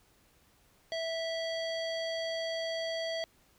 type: tone with low-pass filter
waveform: square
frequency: 656 Hz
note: E5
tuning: 9 cents flat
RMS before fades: -35 dBFS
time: 0.92-3.24 s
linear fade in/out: 0 ms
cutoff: 4200 Hz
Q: 3.2
effects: pink hiss -66 dBFS RMS until 3.58 s